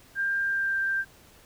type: tone with pitch glide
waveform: sine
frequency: 1594 to 1578.4 Hz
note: G6 to G6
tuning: +28 to +11 cents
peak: -24 dBFS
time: 0.15-1.05 s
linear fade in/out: 50 ms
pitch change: -17 cents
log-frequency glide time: 0.43-0.79 s
effects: pink hiss -55 dBFS RMS until 1.45 s